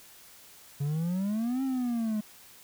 triangle exponential two-way sweep, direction up then down, 138.59 to 270 to 209.3 Hz, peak -25 dBFS, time 0.8-2.21 s, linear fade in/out 10 ms, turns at 1.63 s, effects white hiss -53 dBFS RMS until 2.63 s

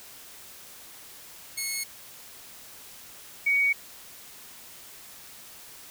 10% pulse / sine tone pair in turn, 2185 / 2245 Hz, C#7 / C#7, -26 / +21 cents, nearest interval unison, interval 47 cents, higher second, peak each -20 dBFS, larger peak neither, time 1.57-1.84 / 3.46-3.73 s, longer neither, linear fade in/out 10 ms, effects white hiss -47 dBFS RMS until 5.9 s

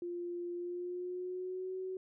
sine tone with pitch glide, 349.2 to 374.3 Hz, F4 to F#4, 0 to +20 cents, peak -37 dBFS, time 0.02-1.97 s, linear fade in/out 2 ms, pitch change +120 cents, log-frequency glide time 0.54-1.75 s, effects none

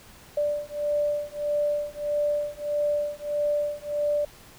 sine beating tone pair, 587.3 / 588.9 Hz, D5 / D5, 0 / +5 cents, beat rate 1.6 Hz, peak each -27 dBFS, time 0.37-4.25 s, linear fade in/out 5 ms, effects pink hiss -50 dBFS RMS until 4.58 s

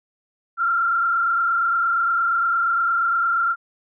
sine tone with frequency modulation, 1370 Hz, F6, 34 cents flat, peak -17 dBFS, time 0.57-3.56 s, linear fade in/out 50 ms, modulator 28.6 Hz, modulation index 1.4, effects none

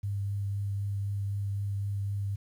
sine tone with vibrato, 100 Hz, G2, 35 cents sharp, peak -29 dBFS, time 0.03-2.36 s, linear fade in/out 10 ms, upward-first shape triangle, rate 3.9 Hz, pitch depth 14 cents each way, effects 10-bit

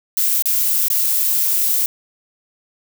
violet noise with dropouts, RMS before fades -17 dBFS, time 0.17-1.86 s, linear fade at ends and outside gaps 1 ms, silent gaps 0.423-0.457 / 0.883-0.901 s, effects none

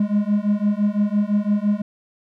triangle beating tone pair, 203.8 / 209.7 Hz, G#3 / G#3, -32 / +17 cents, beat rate 5.9 Hz, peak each -18 dBFS, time 0-1.82 s, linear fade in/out 5 ms, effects none

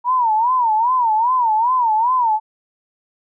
sine tone with vibrato, 940 Hz, A#5, 14 cents sharp, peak -13 dBFS, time 0.04-2.4 s, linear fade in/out 50 ms, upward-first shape sine, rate 2.5 Hz, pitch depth 160 cents each way, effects none

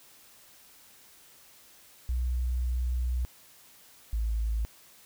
sine tone pair in turn, 61.74 / 55.11 Hz, B1 / A1, 0 / +3 cents, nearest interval major second, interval 197 cents, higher first, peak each -26 dBFS, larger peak neither, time 2.09-3.25 / 4.13-4.65 s, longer first, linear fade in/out 0 ms, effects white hiss -56 dBFS RMS until 5.05 s

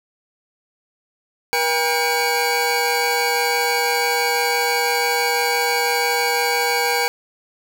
25% pulse tone cluster, 478.8 / 800 / 2249 Hz, A#4 / G5 / C#7, +46 / +35 / +24 cents, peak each -18 dBFS, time 1.53-7.08 s, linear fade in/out 0 ms, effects none

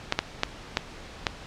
clicks, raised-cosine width 0.2 ms, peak -4 dBFS, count 5, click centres 0.124 / 0.19 / 0.434 / 0.771 / 1.268 s, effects pink hiss -43 dBFS RMS until 1.46 s + low-pass 5000 Hz 12 dB/octave

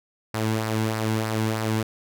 sawtooth tone with flanger, 110 Hz, A2, in tune, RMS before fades -25 dBFS, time 0.34-1.83 s, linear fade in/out 5 ms, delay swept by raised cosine 0.29 to 1.69 ms, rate 3.2 Hz, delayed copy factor -0.5, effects none

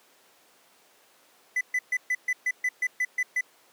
triangle tone bursts, 2000 Hz, B6, 21 cents sharp, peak -21 dBFS, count 11, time 1.56-3.41 s, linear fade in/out 5 ms, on 50 ms, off 130 ms, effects pink hiss -59 dBFS RMS until 3.72 s + high-pass 400 Hz 12 dB/octave

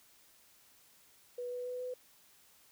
sine tone with pitch steps, 490.3 / 494 / 497.7 / 501.5 Hz, B4 / B4 / B4 / B4, -13 / 0 / +13 / +26 cents, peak -37 dBFS, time 1.38-1.94 s, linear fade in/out 5 ms, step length 140 ms, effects white hiss -64 dBFS RMS until 2.71 s

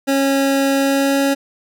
25% pulse tone with pitch glide, 274 to 276.5 Hz, C#4 to C#4, -20 to -4 cents, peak -10 dBFS, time 0.07-1.35 s, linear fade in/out 20 ms, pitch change +16 cents, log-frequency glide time 0.76-1.19 s, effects none

